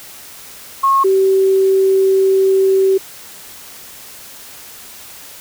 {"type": "tone pair in turn", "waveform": "sine", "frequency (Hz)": [1087, 384.3], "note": ["C#6", "G4"], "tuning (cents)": [-34, -34], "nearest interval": "octave + tritone", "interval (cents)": 1800, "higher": "first", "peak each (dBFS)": -9, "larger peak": "neither", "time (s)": [[0.83, 1.04], [1.04, 2.98]], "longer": "second", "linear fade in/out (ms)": 10, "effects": ["white hiss -36 dBFS RMS until 5.4 s"]}